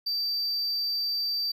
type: tone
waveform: triangle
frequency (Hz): 4656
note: D8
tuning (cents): -16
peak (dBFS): -25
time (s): 0.06-1.52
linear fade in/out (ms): 10
effects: none